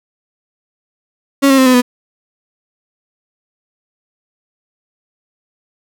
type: tone with pitch steps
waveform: 35% pulse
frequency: 276.8 / 269.1 / 261.6 / 254.3 / 247.2 Hz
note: C#4 / C4 / C4 / C4 / B3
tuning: -2 / +49 / 0 / -49 / +2 cents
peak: -5 dBFS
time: 1.42-1.82 s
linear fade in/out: 20 ms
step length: 80 ms
effects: none